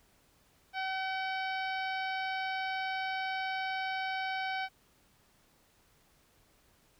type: harmonic tone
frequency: 761 Hz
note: F#5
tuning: 48 cents sharp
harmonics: 1 / 2 / 3 / 4 / 5 / 6 / 7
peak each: -35 / -38 / -40 / -46 / -49 / -51 / -52 dBFS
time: 0.73-4.69 s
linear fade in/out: 50 ms
effects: pink hiss -67 dBFS RMS until 6.99 s